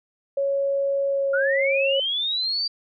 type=tone with pitch glide; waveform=sine; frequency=554.4 to 546.8 Hz; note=C#5 to C#5; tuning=0 to -24 cents; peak=-20 dBFS; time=0.37-2 s; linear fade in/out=5 ms; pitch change=-24 cents; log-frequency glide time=1.08-1.42 s
type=linear sweep; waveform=sine; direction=up; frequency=1390 to 4699 Hz; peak=-22 dBFS; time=1.33-2.68 s; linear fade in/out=10 ms
effects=none